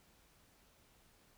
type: silence
effects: pink hiss -68 dBFS RMS until 1.37 s